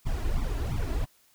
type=noise with flanger; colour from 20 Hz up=brown; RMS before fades=-28 dBFS; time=0.05-1.06 s; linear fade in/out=20 ms; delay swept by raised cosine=0.85 to 3.05 ms; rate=2.9 Hz; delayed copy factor=+0.95; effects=white hiss -63 dBFS RMS until 1.34 s